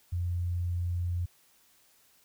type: tone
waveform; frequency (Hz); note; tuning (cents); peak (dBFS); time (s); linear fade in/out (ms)
sine; 87.7; F2; +8; -28; 0.12-1.26; 10
effects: white hiss -64 dBFS RMS until 2.24 s